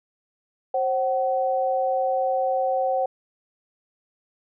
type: tone pair together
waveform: sine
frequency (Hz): 531.4 / 755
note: C5 / F#5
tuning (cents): +27 / +35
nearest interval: tritone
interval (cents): 608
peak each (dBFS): -23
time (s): 0.74-3.06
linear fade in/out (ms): 5
effects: none